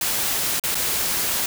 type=noise with dropouts; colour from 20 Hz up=white; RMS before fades=-23 dBFS; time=0.01-1.46 s; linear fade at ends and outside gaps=2 ms; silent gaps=0.597-0.637 / 0.746-0.753 s; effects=none